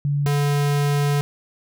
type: tone pair in turn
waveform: sine / square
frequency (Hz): 143.4 / 144.14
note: D3 / D3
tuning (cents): -41 / -32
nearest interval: unison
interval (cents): 9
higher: second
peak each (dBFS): -18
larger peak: neither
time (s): 0.05-0.26 / 0.26-1.21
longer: second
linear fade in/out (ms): 0
effects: none